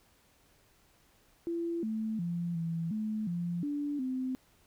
sine tone with pitch steps, 338.1 / 219.5 / 172 / 165.7 / 215.6 / 173.1 / 290.2 / 258.2 Hz, E4 / A3 / F3 / E3 / A3 / F3 / D4 / C4, +44 / -4 / -26 / +9 / -35 / -15 / -21 / -23 cents, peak -31 dBFS, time 1.47-4.35 s, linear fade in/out 0 ms, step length 360 ms, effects pink hiss -66 dBFS RMS until 4.66 s

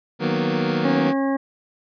25% pulse chord, B major seventh, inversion first, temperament equal, 155.56 / 185 / 233.1 / 246.9 Hz, D#3 / F#3 / A#3 / B3, 0 / 0 / 0 / 0 cents, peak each -22 dBFS, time 0.19-1.14 s, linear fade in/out 50 ms
harmonic tone, 272.6 Hz, C#4, 29 cents flat, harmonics 1 / 2 / 3 / 4 / 6 / 7, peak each -20 / -26 / -30 / -32 / -36 / -37 dBFS, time 0.84-1.37 s, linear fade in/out 10 ms
effects resampled to 11025 Hz

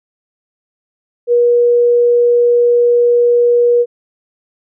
sine tone, 480 Hz, B4, 49 cents flat, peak -7 dBFS, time 1.27-3.86 s, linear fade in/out 50 ms, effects none

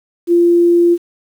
sine tone, 344.9 Hz, F4, 22 cents flat, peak -7 dBFS, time 0.27-0.98 s, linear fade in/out 50 ms, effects 7-bit

